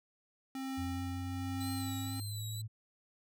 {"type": "tone with tremolo", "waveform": "square", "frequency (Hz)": 266, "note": "C4", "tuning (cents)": 29, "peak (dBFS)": -37, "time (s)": [0.55, 2.2], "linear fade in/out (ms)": 2, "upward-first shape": "triangle", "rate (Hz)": 1.1, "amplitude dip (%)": 45}
{"type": "exponential sweep", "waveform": "sine", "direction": "up", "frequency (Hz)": [87.31, 110], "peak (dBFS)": -38, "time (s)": [0.77, 2.68], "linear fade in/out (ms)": 20}
{"type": "tone with vibrato", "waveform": "20% pulse", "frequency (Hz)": 3990, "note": "B7", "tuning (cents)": 17, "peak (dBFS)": -38, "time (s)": [1.6, 2.62], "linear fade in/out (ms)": 10, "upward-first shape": "triangle", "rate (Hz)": 2, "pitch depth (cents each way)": 72}
{"effects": []}